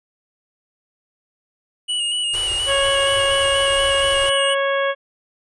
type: tone with vibrato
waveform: square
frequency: 2898 Hz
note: F#7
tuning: 37 cents flat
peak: -20 dBFS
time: 1.88-4.55 s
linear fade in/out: 20 ms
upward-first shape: square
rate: 4.2 Hz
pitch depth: 29 cents each way
type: band-stop noise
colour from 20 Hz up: pink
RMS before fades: -31 dBFS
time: 2.33-4.3 s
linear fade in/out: 10 ms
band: 120 to 340 Hz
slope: 96 dB/octave
type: harmonic tone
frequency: 552 Hz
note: C#5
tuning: 7 cents flat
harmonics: 1 / 2 / 3 / 4 / 5 / 6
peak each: -19 / -24 / -24 / -30 / -34 / -31 dBFS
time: 2.66-4.95 s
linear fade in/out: 50 ms
effects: resampled to 24000 Hz